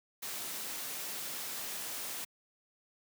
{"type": "noise", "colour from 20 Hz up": "white", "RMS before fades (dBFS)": -40, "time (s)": [0.22, 2.25], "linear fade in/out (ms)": 10, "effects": ["high-pass 150 Hz 12 dB/octave"]}